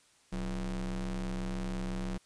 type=ring-modulated tone; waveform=square; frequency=77 Hz; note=D#2; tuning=17 cents flat; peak=-31 dBFS; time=0.32-2.18 s; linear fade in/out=10 ms; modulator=110 Hz; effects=white hiss -65 dBFS RMS until 2.25 s + resampled to 22050 Hz